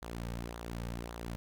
sawtooth tone with flanger, 58.27 Hz, A#1, in tune, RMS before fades -41 dBFS, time 0.02-1.36 s, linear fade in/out 0 ms, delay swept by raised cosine 0.37 to 2.97 ms, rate 1.8 Hz, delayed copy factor -0.6, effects none

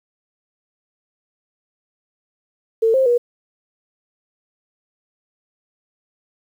sine tone with pitch steps, 449.4 / 528 / 481.2 Hz, A4 / C5 / B4, +37 / +16 / -45 cents, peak -12 dBFS, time 2.82-3.18 s, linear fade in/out 10 ms, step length 120 ms, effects 8-bit

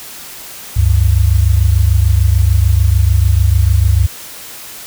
sine tone pair together, 69.3 / 96.05 Hz, C#2 / G2, 0 / -35 cents, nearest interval tritone, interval 565 cents, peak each -10 dBFS, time 0.76-4.07 s, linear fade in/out 10 ms, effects white hiss -31 dBFS RMS until 4.86 s

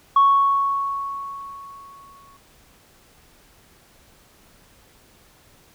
sine tone with exponential decay, 1108.7 Hz, C#6, in tune, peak -9 dBFS, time 0.16-2.37 s, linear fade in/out 5 ms, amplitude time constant 480 ms, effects tanh soft clip ceiling -8 dBFS + pink hiss -54 dBFS RMS until 5.74 s

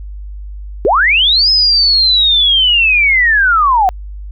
sine linear two-way sweep, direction up then down, 342.4 to 5150 to 715 Hz, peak -7 dBFS, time 0.85-3.89 s, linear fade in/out 0 ms, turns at 1.5 s, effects added 50 Hz sine -24 dBFS peak until 4.31 s

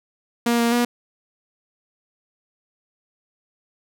sawtooth tone with pitch steps, 236.2 / 234.2 / 240.7 Hz, A#3 / A#3 / B3, +23 / +8 / -44 cents, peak -13 dBFS, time 0.46-0.85 s, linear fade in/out 5 ms, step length 130 ms, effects none

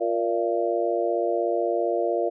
harmonic tone with a mistuned harmonic, 117 Hz, A#2, 7 cents sharp, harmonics 3 / 4 / 5 / 6, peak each -27 / -27 / -27 / -27 dBFS, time 0-2.3 s, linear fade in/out 20 ms, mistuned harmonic 6, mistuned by -53 cents, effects none

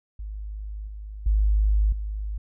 sine tone with level steps, 51.91 Hz, G#1, in tune, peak -31 / -34 / -17 / -27 dBFS, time 0.19-2.38 s, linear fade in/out 5 ms, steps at 0.87 / 1.26 / 1.92 s, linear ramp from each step 5 ms, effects none

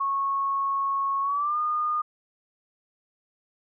sine tone with pitch glide, 1100 to 1220.5 Hz, C#6 to D#6, -14 to -34 cents, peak -23 dBFS, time 0-2.02 s, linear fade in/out 10 ms, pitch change +180 cents, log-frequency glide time 1.22-1.59 s, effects none

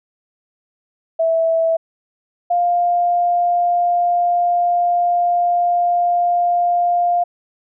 sine tone pair in turn, 656 / 701.6 Hz, E5 / F5, -9 / +8 cents, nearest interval minor second, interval 117 cents, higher second, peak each -13 dBFS, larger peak neither, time 1.19-1.77 / 2.5-7.24 s, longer second, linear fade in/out 10 ms, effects none

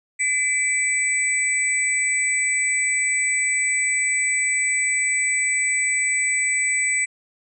sine tone cluster, 2013 / 2315 / 7960 Hz, B6 / D7 / B8, +33 / -25 / +13 cents, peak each -23 dBFS, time 0.19-7.06 s, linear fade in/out 20 ms, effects none

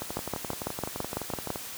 two click trains, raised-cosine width 1 ms, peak -19 / -15 dBFS, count 19 / 9, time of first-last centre 0.02-1.558 / 0.17-1.503 s, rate 11.7 / 6 Hz, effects white hiss -40 dBFS RMS until 1.77 s + high-pass 60 Hz 12 dB/octave

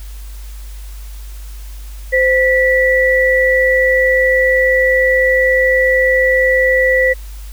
sine tone pair together, 518 / 1955.7 Hz, C5 / B6, -17 / -17 cents, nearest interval octave + major seventh, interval 2300 cents, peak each -12 dBFS, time 2.12-7.14 s, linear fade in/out 20 ms, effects added 50 Hz sine -27 dBFS peak until 7.52 s + white hiss -42 dBFS RMS until 7.52 s

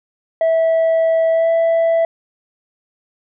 sine tone with pitch glide, 653 to 661.7 Hz, E5 to E5, -17 to +6 cents, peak -9 dBFS, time 0.41-2.05 s, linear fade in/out 2 ms, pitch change +23 cents, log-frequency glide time 1.31-1.5 s, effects tanh soft clip ceiling -11 dBFS

